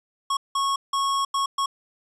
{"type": "tone bursts at uneven times", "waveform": "square", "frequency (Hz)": 1100, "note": "C#6", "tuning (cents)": -14, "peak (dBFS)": -22, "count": 5, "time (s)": [[0.3, 0.37], [0.55, 0.76], [0.93, 1.25], [1.34, 1.46], [1.58, 1.66]], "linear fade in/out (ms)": 5, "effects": ["resampled to 22050 Hz"]}